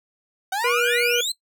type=exponential sweep; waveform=30% pulse; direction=up; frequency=738 to 4200 Hz; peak=-20 dBFS; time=0.52-1.32 s; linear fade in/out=5 ms
type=harmonic tone; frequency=480.4 Hz; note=B4; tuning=48 cents flat; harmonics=1 / 3 / 5 / 6; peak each=-22 / -26 / -25 / -30 dBFS; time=0.64-1.21 s; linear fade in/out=5 ms
effects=noise-tail reverb RT60 0.1 s tail -19 dB re dry